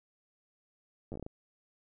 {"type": "slowing click train", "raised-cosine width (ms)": 2, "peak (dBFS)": -28, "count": 8, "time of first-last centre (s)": [1.12, 1.264], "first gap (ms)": 9, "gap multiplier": 1.27, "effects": []}